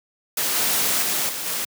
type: noise with level steps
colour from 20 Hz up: white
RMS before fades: -23 / -21 / -23 / -29 / -26 dBFS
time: 0.37-1.65 s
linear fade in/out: 5 ms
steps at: 0.55 / 1.02 / 1.29 / 1.46 s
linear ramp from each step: 2 ms
effects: high-pass 150 Hz 12 dB/octave